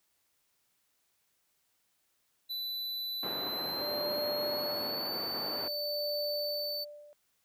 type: tone with pitch glide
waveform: square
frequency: 3987 to 4527 Hz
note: B7 to C#8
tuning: +16 to +36 cents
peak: -35 dBFS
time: 2.49-6.85 s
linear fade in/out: 20 ms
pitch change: +220 cents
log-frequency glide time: 3.32-5.19 s
type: band-pass noise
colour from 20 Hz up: pink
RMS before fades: -41 dBFS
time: 3.23-5.68 s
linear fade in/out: 2 ms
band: 300 to 1200 Hz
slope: 12 dB/octave
type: tone with tremolo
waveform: sine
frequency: 590 Hz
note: D5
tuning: 8 cents sharp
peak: -33 dBFS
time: 3.81-7.13 s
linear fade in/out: 0 ms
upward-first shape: sine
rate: 0.52 Hz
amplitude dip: 90%
effects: white hiss -75 dBFS RMS until 7.44 s